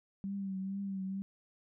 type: tone with vibrato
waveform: sine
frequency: 194.2 Hz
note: G3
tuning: 16 cents flat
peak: -35 dBFS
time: 0.24-1.22 s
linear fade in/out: 0 ms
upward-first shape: triangle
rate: 2.2 Hz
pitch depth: 50 cents each way
effects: none